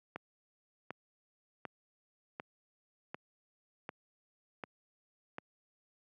click train, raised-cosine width 0.5 ms, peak -25 dBFS, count 8, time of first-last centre 0.16-5.384 s, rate 1.34 Hz, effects high-pass 150 Hz 12 dB/octave

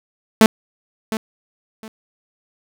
sawtooth tone with echo, 220 Hz, A3, in tune, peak -3 dBFS, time 0.41-0.46 s, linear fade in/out 0 ms, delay 710 ms, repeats 2, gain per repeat -13 dB, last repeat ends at 1.88 s, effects none

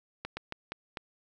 slowing click train, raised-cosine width 0.3 ms, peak -20 dBFS, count 5, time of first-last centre 0.25-0.972 s, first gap 120 ms, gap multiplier 1.28, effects none

